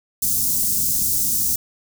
white band-stop noise, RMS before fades -20 dBFS, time 0.22-1.56 s, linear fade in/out 5 ms, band 260 to 5900 Hz, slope 24 dB/octave, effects none

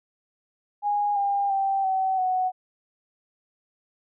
sine tone with pitch steps, 823 / 801.9 / 781.3 / 761.3 / 741.7 Hz, G#5 / G5 / G5 / F#5 / F#5, -16 / +39 / -6 / +49 / +4 cents, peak -21 dBFS, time 0.82-2.52 s, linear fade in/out 50 ms, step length 340 ms, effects none

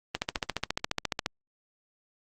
click train, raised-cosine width 0.2 ms, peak -10 dBFS, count 17, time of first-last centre 0.15-1.261 s, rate 14.4 Hz, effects Opus 32 kbps

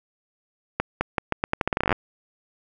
accelerating click train, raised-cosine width 0.5 ms, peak -6 dBFS, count 18, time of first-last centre 0.8-1.927 s, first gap 210 ms, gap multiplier 0.82, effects none

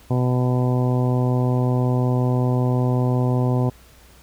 harmonic tone, 125.4 Hz, B2, 27 cents sharp, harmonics 1 / 2 / 3 / 4 / 5 / 6 / 7 / 8, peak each -18 / -24 / -28 / -30 / -32 / -34 / -35 / -36 dBFS, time 0.1-3.7 s, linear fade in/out 10 ms, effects added 60 Hz sine -51 dBFS peak until 4.22 s + pink hiss -51 dBFS RMS until 4.22 s

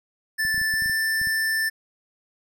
square tone with pitch glide, 1760 to 1773.3 Hz, A6 to A6, 0 to +13 cents, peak -22 dBFS, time 0.38-1.7 s, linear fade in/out 20 ms, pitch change +13 cents, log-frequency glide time 0.74-0.81 s
clicks, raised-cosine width 5 ms, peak -27 dBFS, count 10, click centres 0.451 / 0.544 / 0.579 / 0.615 / 0.739 / 0.822 / 0.86 / 0.897 / 1.215 / 1.272 s
effects none

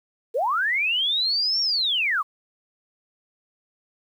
sine linear two-way sweep, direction up then down, 415.3 to 5588 to 1051 Hz, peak -20 dBFS, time 0.34-2.23 s, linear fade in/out 20 ms, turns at 1.61 s, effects 9-bit

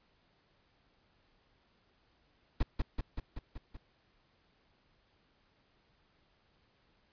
brown noise with echo, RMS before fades -27 dBFS, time 2.6-2.63 s, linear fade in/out 5 ms, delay 190 ms, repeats 6, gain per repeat -3 dB, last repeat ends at 3.77 s, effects pink hiss -71 dBFS RMS until 7.12 s + resampled to 11025 Hz

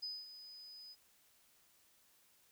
sine tone with ADSR envelope, 5000 Hz, D#8, 8 cents sharp, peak -39 dBFS, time 0.02-0.96 s, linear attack 14 ms, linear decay 220 ms, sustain -12 dB, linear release 43 ms, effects white hiss -70 dBFS RMS until 2.51 s

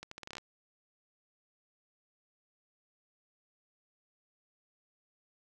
accelerating click train, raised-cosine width 0.2 ms, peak -26 dBFS, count 10, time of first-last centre 0.03-0.382 s, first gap 84 ms, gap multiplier 0.79, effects none

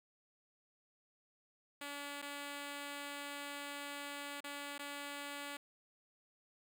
5% pulse tone with dropouts, 286 Hz, D4, 46 cents flat, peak -32 dBFS, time 1.81-5.57 s, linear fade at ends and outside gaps 5 ms, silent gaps 2.218-2.224 / 4.405-4.441 / 4.781-4.792 s, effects none

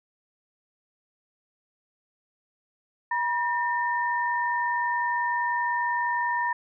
sine tone pair together, 962 / 1812.3 Hz, B5 / A#6, -46 / -49 cents, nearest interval major seventh, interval 1097 cents, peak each -25 / -28 dBFS, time 3.11-6.53 s, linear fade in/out 5 ms, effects none

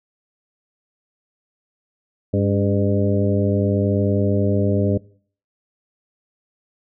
harmonic tone with a mistuned harmonic, 100.7 Hz, G2, 47 cents sharp, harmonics 1 / 2 / 3 / 4 / 5 / 6, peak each -19 / -22 / -24 / -25 / -26 / -27 dBFS, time 2.33-4.98 s, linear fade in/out 10 ms, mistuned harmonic 3, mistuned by -68 cents, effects noise-tail reverb RT60 0.5 s tail -22 dB re dry

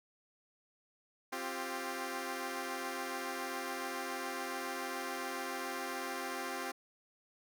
10% pulse chord, C suspended fourth, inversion none, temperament equal with one note detuned, 263.7 / 349.2 / 392 Hz, C4 / F4 / G4, +14 / 0 / 0 cents, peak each -34 dBFS, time 1.32-6.72 s, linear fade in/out 10 ms, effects none

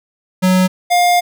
square tone pair in turn, 185 / 707.2 Hz, F#3 / F5, 0 / +22 cents, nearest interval octave + major seventh, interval 2322 cents, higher second, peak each -10 dBFS, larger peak neither, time 0.42-0.68 / 0.9-1.21 s, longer second, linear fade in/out 20 ms, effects none

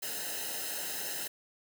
white noise with comb filter, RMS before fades -37 dBFS, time 0.02-1.28 s, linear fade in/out 10 ms, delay 0.87 ms, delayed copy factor -0.8, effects none

